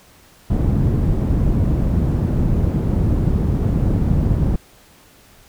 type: low-pass noise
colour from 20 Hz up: white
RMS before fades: -17 dBFS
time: 0.5-4.56 s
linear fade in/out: 5 ms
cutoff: 150 Hz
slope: 12 dB/octave
effects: pink hiss -49 dBFS RMS until 5.48 s